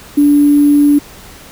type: tone with sample-and-hold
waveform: sine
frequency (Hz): 290.1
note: D4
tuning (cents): -21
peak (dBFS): -5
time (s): 0.17-0.99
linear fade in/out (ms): 10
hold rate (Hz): 11025
effects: pink hiss -36 dBFS RMS until 1.51 s